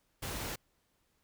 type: noise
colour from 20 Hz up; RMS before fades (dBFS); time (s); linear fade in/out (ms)
pink; -39; 0.22-0.56; 10
effects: pink hiss -75 dBFS RMS until 1.23 s